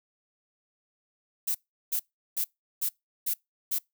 violet noise bursts, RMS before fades -28 dBFS, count 6, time 1.47-3.788 s, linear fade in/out 10 ms, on 78 ms, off 370 ms, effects noise-tail reverb RT60 0.2 s tail -26 dB re dry

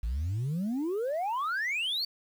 sine exponential sweep, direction up, 51.91 to 4617 Hz, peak -26 dBFS, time 0.03-2.05 s, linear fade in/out 5 ms, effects tanh soft clip ceiling -27 dBFS + 9-bit

